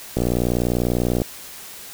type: click train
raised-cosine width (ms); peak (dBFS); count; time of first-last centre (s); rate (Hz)
2; -7; 64; 0.17-1.218; 60.1
effects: white hiss -38 dBFS RMS until 1.93 s